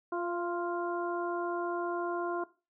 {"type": "harmonic tone with a mistuned harmonic", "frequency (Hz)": 349.2, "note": "F4", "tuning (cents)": 0, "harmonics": [1, 2, 3, 4], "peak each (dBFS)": [-33, -38, -38, -42], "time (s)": [0.12, 2.44], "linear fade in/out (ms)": 5, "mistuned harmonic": 2, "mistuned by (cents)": -25, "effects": ["noise-tail reverb RT60 0.3 s tail -17 dB re dry"]}